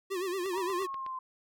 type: tone with vibrato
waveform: square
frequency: 370 Hz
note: F#4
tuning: in tune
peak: -32 dBFS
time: 0.1-0.87 s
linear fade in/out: 20 ms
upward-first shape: sine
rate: 8.7 Hz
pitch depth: 110 cents each way
type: click train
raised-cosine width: 0.3 ms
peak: -31 dBFS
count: 6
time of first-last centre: 0.46-1.064 s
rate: 8.28 Hz
type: exponential two-way sweep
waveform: sine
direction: up then down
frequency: 932.3 to 1100 to 1031 Hz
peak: -35 dBFS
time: 0.53-1.19 s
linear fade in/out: 5 ms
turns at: 0.83 s
effects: none